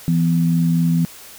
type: tone pair together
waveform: sine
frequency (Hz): 167.25 / 251.4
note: E3 / B3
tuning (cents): +25 / +31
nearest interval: perfect fifth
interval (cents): 706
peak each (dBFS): -14 / -22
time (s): 0.08-1.05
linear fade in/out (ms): 0
effects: white hiss -40 dBFS RMS until 1.38 s